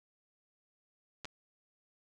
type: clicks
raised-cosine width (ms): 0.2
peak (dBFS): -25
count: 2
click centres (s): 1.247 / 1.254
effects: 10-bit